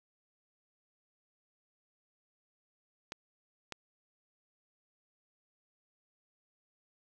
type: clicks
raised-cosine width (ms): 0.2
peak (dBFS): -22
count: 2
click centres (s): 3.121 / 3.723
effects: none